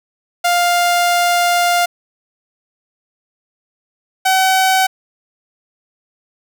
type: tone pair in turn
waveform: sawtooth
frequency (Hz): 701 / 758.1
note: F5 / F#5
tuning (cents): +6 / +42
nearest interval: minor second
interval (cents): 136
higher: second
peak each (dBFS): -8 / -7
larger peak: second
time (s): 0.44-1.86 / 4.25-4.87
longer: first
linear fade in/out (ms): 10
effects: none